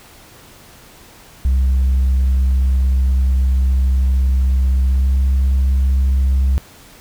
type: tone with pitch glide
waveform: sine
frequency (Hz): 65.41 to 66.48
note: C2 to C2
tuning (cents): 0 to +28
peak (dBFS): -9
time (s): 1.45-6.58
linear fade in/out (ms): 0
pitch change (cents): +28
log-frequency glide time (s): 4.89-5.1
effects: tanh soft clip ceiling -10 dBFS + pink hiss -43 dBFS RMS until 7 s